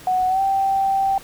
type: tone with pitch glide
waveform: sine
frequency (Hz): 740 to 779.5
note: F#5 to G5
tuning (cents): 0 to -10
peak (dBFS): -16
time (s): 0.07-1.18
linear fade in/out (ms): 2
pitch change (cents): +90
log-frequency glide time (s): 0.28-0.41
effects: pink hiss -42 dBFS RMS until 1.23 s